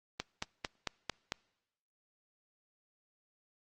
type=click train; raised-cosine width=0.2 ms; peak=-16 dBFS; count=6; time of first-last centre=0.2-1.321 s; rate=4.46 Hz; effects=noise-tail reverb RT60 1.0 s tail -26 dB re dry + Opus 24 kbps